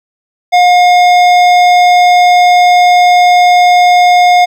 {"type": "tone with hard clipping", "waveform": "sine", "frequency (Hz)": 715, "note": "F5", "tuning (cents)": 41, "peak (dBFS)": -5, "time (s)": [0.52, 4.46], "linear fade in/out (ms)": 20, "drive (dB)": 13, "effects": []}